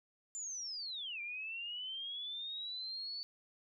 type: linear two-way sweep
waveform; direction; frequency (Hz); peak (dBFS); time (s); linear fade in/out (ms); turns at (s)
sine; down then up; 7210 to 2349 to 4502; -40; 0.35-3.23; 0; 1.21
effects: none